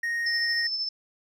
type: tone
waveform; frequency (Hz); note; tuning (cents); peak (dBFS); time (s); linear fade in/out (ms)
triangle; 1864.7; A#6; 0; -24; 0.03-0.67; 5
type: tone with tremolo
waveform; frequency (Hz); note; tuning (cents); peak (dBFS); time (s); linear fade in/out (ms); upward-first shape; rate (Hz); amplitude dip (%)
sine; 5274; E8; 0; -25; 0.26-0.89; 5; sine; 13; 40
effects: none